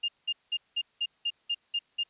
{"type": "tone bursts", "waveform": "sine", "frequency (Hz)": 2817, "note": "F7", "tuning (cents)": 14, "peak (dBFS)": -26, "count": 9, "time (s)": [0.03, 2.036], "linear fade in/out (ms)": 10, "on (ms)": 54, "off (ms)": 190, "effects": ["white hiss -68 dBFS RMS until 2.09 s", "resampled to 8000 Hz"]}